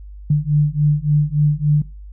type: beating tone pair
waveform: sine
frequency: 146.83 / 150.33 Hz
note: D3 / D3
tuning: 0 / +41 cents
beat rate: 3.5 Hz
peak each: -16 dBFS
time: 0.3-1.82 s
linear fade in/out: 5 ms
effects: noise-tail reverb RT60 0.3 s tail -20 dB re dry + added 50 Hz sine -33 dBFS peak until 2.12 s